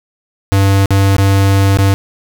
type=tone with dropouts; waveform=square; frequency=98 Hz; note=G2; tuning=in tune; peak=-8 dBFS; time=0.52-1.94 s; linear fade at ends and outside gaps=0 ms; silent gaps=0.858-0.906 / 1.166-1.183 / 1.771-1.787 s; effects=none